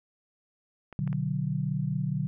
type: clicks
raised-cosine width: 0.5 ms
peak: -29 dBFS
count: 3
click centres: 0.927 / 1.076 / 1.129 s
type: chord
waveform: sine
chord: B minor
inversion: none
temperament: just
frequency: 123.47 / 148.16 / 185.21 Hz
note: B2 / D3 / F#3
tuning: 0 / +16 / +2 cents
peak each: -33 / -29 / -32 dBFS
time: 0.99-2.27 s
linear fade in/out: 0 ms
effects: none